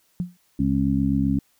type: tone with exponential decay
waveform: sine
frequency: 177.6 Hz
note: F3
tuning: 29 cents sharp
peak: -19 dBFS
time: 0.2-0.37 s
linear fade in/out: 0 ms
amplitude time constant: 35 ms
type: harmonic tone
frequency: 67.8 Hz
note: C#2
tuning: 38 cents flat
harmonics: 1 / 2 / 3 / 4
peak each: -28 / -26 / -23 / -22 dBFS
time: 0.59-1.39 s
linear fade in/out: 5 ms
effects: white hiss -64 dBFS RMS until 1.59 s